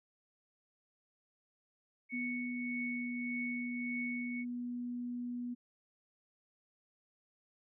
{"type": "tone with tremolo", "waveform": "sine", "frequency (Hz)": 2217, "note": "C#7", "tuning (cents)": 0, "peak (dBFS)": -37, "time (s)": [2.09, 4.45], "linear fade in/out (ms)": 50, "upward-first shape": "triangle", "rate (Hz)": 1.7, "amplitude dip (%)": 55}
{"type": "tone with pitch glide", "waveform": "sine", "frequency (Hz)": [246, 243.6], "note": ["B3", "B3"], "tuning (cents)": [-7, -24], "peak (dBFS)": -37, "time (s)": [2.12, 5.55], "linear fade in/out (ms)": 20, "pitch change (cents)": -17, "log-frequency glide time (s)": [2.48, 2.88]}
{"effects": []}